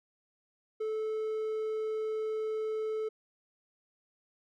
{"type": "tone", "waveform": "triangle", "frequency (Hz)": 435.8, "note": "A4", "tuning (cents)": -17, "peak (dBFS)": -29, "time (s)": [0.8, 3.09], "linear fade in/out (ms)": 10, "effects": []}